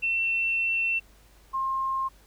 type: tone pair in turn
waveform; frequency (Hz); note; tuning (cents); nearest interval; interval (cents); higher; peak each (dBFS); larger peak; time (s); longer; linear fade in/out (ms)
sine; 2698 / 1064.5; E7 / C6; +40 / +30; octave + major third; 1610; first; -23 / -25; first; 0.02-1 / 1.53-2.09; first; 20
effects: added 50 Hz sine -55 dBFS peak until 2.26 s + pink hiss -59 dBFS RMS until 2.26 s